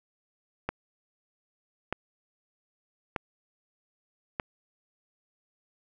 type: click train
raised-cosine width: 0.5 ms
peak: -14 dBFS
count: 4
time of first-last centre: 0.69-4.398 s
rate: 0.809 Hz
effects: none